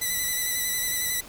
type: tone with vibrato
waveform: 5% pulse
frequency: 1980 Hz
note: B6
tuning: 4 cents sharp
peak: -15 dBFS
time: 0.01-1.21 s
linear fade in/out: 10 ms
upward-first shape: square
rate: 11 Hz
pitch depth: 21 cents each way
effects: pink hiss -45 dBFS RMS until 1.28 s